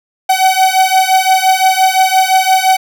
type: beating tone pair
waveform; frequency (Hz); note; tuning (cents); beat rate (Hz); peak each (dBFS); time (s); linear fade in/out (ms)
45% pulse; 753 / 758.8; F#5 / F#5; +30 / +43; 5.8; -11; 0.29-2.77; 10
effects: none